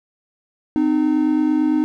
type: tone pair together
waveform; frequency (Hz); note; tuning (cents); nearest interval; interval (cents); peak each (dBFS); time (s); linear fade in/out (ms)
triangle; 257.4 / 306.3; C4 / D#4; -28 / -27; minor third; 301; -18 / -14; 0.76-1.84; 0
effects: none